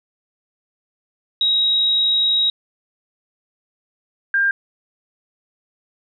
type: tone pair in turn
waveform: sine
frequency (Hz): 3812 / 1598.3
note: A#7 / G6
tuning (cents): +38 / +33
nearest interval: octave + minor third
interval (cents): 1505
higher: first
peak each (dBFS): -14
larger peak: neither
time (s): 1.41-2.5 / 4.34-4.51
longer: first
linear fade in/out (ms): 2
effects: none